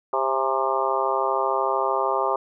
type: harmonic tone with a mistuned harmonic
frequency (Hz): 133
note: C3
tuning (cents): +29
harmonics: 3 / 4 / 5 / 6 / 7 / 8 / 9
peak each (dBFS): -28 / -28 / -28 / -28 / -28 / -28 / -28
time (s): 0.13-2.36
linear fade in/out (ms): 2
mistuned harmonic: 6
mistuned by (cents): +56
effects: none